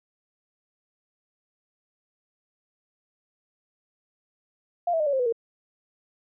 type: tone with pitch steps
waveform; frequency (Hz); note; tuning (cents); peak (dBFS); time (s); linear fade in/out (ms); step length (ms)
sine; 698.5 / 651.7 / 608.1 / 567.4 / 529.4 / 493.9 / 460.8; F5 / E5 / D#5 / C#5 / C5 / B4 / A#4; 0 / -20 / -40 / +40 / +20 / 0 / -20; -21; 4.87-5.325; 5; 65
effects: none

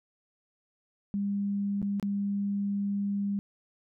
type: tone with dropouts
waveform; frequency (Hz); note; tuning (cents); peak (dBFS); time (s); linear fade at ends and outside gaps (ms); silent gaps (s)
sine; 200.9; G3; +43; -27; 1.14-3.39; 0; 1.817-1.827 / 1.998-2.027
effects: none

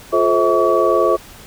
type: tone cluster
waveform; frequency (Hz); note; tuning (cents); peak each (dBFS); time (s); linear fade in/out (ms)
sine; 353.1 / 433.4 / 526 / 645 / 1136; F4 / A4 / C5 / E5 / C#6; +19 / -26 / +9 / -38 / +42; -18; 0.12-1.17; 20
effects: pink hiss -40 dBFS RMS until 1.46 s

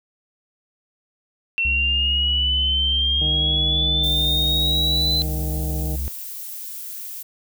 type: exponential sweep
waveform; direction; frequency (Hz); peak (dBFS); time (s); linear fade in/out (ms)
sine; up; 2702 to 4054; -18; 1.58-5.22; 0
type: tone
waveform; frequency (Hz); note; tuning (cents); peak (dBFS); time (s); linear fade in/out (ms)
triangle; 67.9; C#2; -35; -21; 1.65-6.08; 0
type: harmonic tone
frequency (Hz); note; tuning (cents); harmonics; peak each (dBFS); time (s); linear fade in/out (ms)
154; D#3; -17; 1 / 2 / 3 / 4 / 5; -28 / -34 / -38 / -40 / -42; 3.21-5.96; 5
type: noise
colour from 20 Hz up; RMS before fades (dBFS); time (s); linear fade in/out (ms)
violet; -33; 4.03-7.23; 10
effects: none

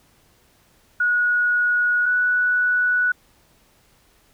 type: tone pair in turn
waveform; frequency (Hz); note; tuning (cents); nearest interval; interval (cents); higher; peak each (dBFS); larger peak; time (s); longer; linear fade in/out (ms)
sine; 1456 / 1476.3; F#6 / F#6; -28 / -4; unison; 24; second; -16; neither; 1-2.06 / 2.06-3.12; neither; 5
effects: pink hiss -58 dBFS RMS until 4.33 s

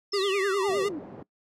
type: exponential sweep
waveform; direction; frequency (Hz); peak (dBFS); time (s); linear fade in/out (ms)
sine; down; 5440 to 277.2; -31; 0.12-0.99; 5
type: tone with vibrato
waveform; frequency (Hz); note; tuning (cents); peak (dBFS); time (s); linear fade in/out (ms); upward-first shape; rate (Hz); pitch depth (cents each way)
square; 392; G4; 0; -25; 0.13-0.89; 10; triangle; 9.8; 87
type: band-pass noise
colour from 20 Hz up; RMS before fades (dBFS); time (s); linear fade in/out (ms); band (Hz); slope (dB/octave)
pink; -43; 0.68-1.23; 5; 180 to 580; 12
effects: noise-tail reverb RT60 0.1 s tail -21 dB re dry + low-pass 9000 Hz 12 dB/octave

